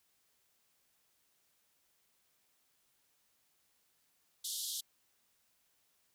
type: band-pass noise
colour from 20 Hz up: pink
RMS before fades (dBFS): -40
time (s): 4.44-4.81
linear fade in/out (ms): 10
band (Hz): 3200 to 14000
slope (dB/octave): 96
effects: white hiss -75 dBFS RMS until 6.14 s